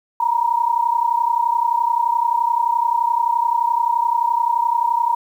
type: tone pair together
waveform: sine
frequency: 928 / 959.6 Hz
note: A#5 / A#5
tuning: -8 / +50 cents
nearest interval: minor second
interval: 58 cents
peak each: -18 dBFS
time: 0.2-5.15 s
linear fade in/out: 5 ms
effects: 8-bit